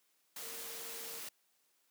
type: tone in noise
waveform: sine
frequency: 460.6 Hz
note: A#4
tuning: 21 cents flat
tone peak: -54 dBFS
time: 0.42-1.2 s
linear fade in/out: 5 ms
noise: white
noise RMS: -45 dBFS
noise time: 0.36-1.29 s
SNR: -12 dB
effects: white hiss -75 dBFS RMS until 1.9 s + high-pass 200 Hz 12 dB/octave